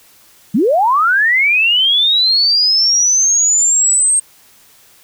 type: linear sweep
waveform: sine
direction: up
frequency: 174.61 to 8500 Hz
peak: -9 dBFS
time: 0.54-4.2 s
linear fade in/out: 10 ms
effects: white hiss -47 dBFS RMS until 5.03 s